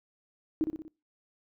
sine tone with echo, 315.1 Hz, D#4, 22 cents sharp, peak -23 dBFS, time 0.61-0.64 s, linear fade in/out 0 ms, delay 60 ms, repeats 4, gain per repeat -5 dB, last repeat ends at 0.88 s, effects noise-tail reverb RT60 0.3 s tail -24 dB re dry

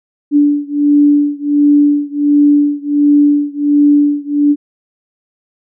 sine beating tone pair, 290.3 / 291.7 Hz, D4 / D4, -20 / -12 cents, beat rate 1.4 Hz, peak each -10 / -11 dBFS, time 0.31-4.56 s, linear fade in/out 50 ms, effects none

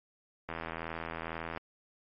click train, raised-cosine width 0.5 ms, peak -22 dBFS, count 90, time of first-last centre 0.49-1.574 s, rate 82.1 Hz, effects MP3 32 kbps

